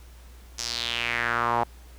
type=tone with band-pass filter sweep; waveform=sawtooth; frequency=118.4 Hz; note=A#2; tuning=27 cents sharp; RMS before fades=-27 dBFS; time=0.58-1.64 s; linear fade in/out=10 ms; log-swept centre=6000 to 820 Hz; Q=3.6; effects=added 60 Hz sine -45 dBFS peak until 1.98 s + pink hiss -55 dBFS RMS until 1.98 s